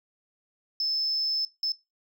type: tone bursts at uneven times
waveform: sine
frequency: 5250 Hz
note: E8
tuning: 8 cents flat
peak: -23 dBFS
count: 2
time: 0.8-1.45 / 1.63-1.72 s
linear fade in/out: 2 ms
effects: noise-tail reverb RT60 0.2 s tail -19 dB re dry + tanh soft clip ceiling -22 dBFS